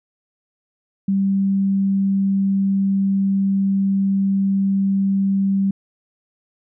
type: tone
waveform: sine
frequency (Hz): 195.4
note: G3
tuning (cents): -5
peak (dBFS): -15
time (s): 1.08-5.71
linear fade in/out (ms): 5
effects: none